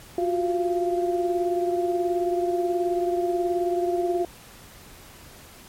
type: tone cluster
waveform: sine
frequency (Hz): 354.4 / 373 / 688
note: F4 / F#4 / F5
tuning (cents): +25 / +14 / -26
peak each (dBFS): -23 / -30 / -27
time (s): 0.18-4.25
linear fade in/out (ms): 2
effects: pink hiss -47 dBFS RMS until 5.68 s + MP3 64 kbps